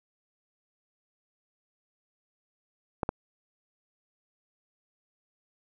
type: clicks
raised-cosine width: 1 ms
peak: -13 dBFS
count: 2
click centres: 3.032 / 3.091 s
effects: none